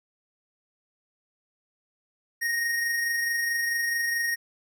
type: tone with amplitude modulation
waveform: square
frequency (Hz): 1864.7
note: A#6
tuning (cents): 0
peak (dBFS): -24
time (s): 2.41-4.36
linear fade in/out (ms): 20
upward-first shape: sine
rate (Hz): 24.6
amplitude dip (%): 30
effects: none